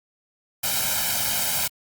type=noise with comb filter; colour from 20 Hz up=white; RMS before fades=-24 dBFS; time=0.63-1.68 s; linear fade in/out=10 ms; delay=1.3 ms; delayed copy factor=+0.9; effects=high-pass 60 Hz 12 dB/octave + Opus 48 kbps